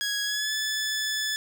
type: tone with pitch glide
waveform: 15% pulse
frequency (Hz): 1661.2 to 1732.7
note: G#6 to A6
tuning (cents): 0 to -27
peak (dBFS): -20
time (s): 0.01-1.36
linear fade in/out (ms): 0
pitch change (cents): +73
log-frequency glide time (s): 0.24-0.53
effects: none